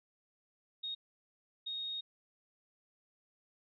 sine tone bursts at uneven times, 3729 Hz, A#7, in tune, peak -37 dBFS, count 2, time 0.83-0.95 / 1.66-2.01 s, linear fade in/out 10 ms, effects none

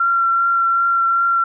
sine tone with vibrato, 1367 Hz, F6, 37 cents flat, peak -13 dBFS, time 0-1.44 s, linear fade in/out 5 ms, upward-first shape triangle, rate 2.6 Hz, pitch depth 14 cents each way, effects none

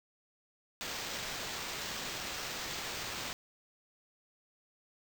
white noise with sample-and-hold, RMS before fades -40 dBFS, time 0.81-3.33 s, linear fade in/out 0 ms, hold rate 11025 Hz, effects none

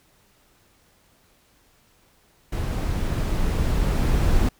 brown noise with level ramp, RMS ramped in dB -25 to -19 dBFS, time 2.52-4.49 s, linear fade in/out 5 ms, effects pink hiss -60 dBFS RMS until 4.59 s

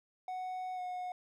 triangle tone with pitch glide, 740 to 727.3 Hz, F#5 to F#5, 0 to -30 cents, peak -35 dBFS, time 0.28-1.12 s, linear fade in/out 2 ms, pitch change -30 cents, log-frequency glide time 0.75-0.8 s, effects none

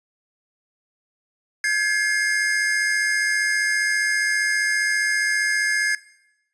square tone cluster, 1602 / 1697 / 2119 Hz, G6 / G#6 / C7, +37 / +37 / +21 cents, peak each -28 / -22 / -25 dBFS, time 1.64-5.95 s, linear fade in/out 2 ms, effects noise-tail reverb RT60 0.9 s tail -19 dB re dry + resampled to 24000 Hz

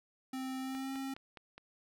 square tone with pitch glide, 261.6 to 268.8 Hz, C4 to C4, 0 to +47 cents, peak -38 dBFS, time 0.33-1.14 s, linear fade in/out 5 ms, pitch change +47 cents, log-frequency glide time 0.59-0.93 s
click train, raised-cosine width 0.3 ms, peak -33 dBFS, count 5, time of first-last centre 0.75-1.58 s, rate 4.82 Hz
effects none

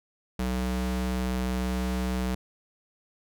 square ring-modulated tone, 125.7 Hz, B2, 31 cents sharp, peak -24 dBFS, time 0.39-2.35 s, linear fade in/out 5 ms, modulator 63.1 Hz, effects none

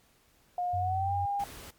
sine tone with pitch glide, 714 to 806.1 Hz, F5 to G5, +38 to +48 cents, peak -28 dBFS, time 0.58-1.44 s, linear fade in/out 2 ms, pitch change +210 cents, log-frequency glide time 0.77-1.15 s
sine tone, 92.5 Hz, F#2, in tune, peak -32 dBFS, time 0.73-1.26 s, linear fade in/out 10 ms
pink noise, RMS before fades -46 dBFS, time 1.39-1.71 s, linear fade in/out 10 ms
effects pink hiss -65 dBFS RMS until 1.78 s + MP3 96 kbps

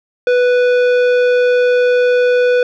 triangle tone with tanh clipping, 493.9 Hz, B4, in tune, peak -11 dBFS, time 0.27-2.63 s, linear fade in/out 2 ms, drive 17 dB, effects none

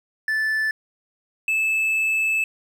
triangle tone pair in turn, 1752 / 2618 Hz, A6 / E7, -8 / -13 cents, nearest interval perfect fifth, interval 695 cents, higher second, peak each -18 / -17 dBFS, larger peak second, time 0.28-0.71 / 1.48-2.44 s, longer second, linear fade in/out 2 ms, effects none

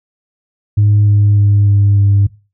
sine tone with pitch steps, 103.83 / 102.87 / 101.93 / 100.99 / 100.06 Hz, G#2 / G#2 / G#2 / G#2 / G2, 0 / -16 / -32 / -48 / +36 cents, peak -5 dBFS, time 0.77-2.27 s, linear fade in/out 10 ms, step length 300 ms, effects noise-tail reverb RT60 0.3 s tail -20 dB re dry + tanh soft clip ceiling -4 dBFS

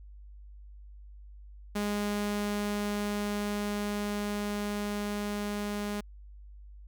sawtooth tone with level ramp, 206.2 Hz, G#3, 12 cents flat, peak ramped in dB -25 to -28 dBFS, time 1.75-6.01 s, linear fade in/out 10 ms, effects added 50 Hz sine -46 dBFS peak until 6.87 s

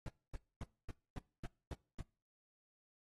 brown noise bursts, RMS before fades -42 dBFS, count 8, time 0.06-2.01 s, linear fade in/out 2 ms, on 25 ms, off 250 ms, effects noise-tail reverb RT60 0.4 s tail -23 dB re dry + AAC 32 kbps

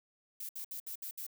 violet noise bursts, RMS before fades -42 dBFS, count 6, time 0.4-1.266 s, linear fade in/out 5 ms, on 91 ms, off 64 ms, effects none

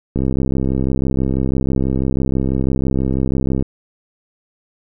click train, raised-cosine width 3 ms, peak -6 dBFS, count 230, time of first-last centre 0.16-3.624 s, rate 66.1 Hz, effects none

